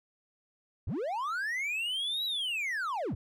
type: linear two-way sweep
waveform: triangle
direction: up then down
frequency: 55 to 3951 to 55 Hz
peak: -29 dBFS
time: 0.87-3.15 s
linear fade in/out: 5 ms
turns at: 2.25 s
effects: none